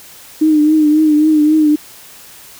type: tone with vibrato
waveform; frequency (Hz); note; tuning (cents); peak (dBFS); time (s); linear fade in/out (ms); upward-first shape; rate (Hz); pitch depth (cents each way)
sine; 306; D#4; -29; -7; 0.41-1.76; 10; triangle; 3.7; 54
effects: white hiss -38 dBFS RMS until 2.59 s